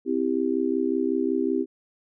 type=chord; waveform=sine; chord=C major; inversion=none; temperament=just; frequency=261.6 / 327 / 392.4 Hz; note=C4 / E4 / G4; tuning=0 / -14 / +2 cents; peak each=-26 dBFS; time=0.05-1.66 s; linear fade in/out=50 ms; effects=none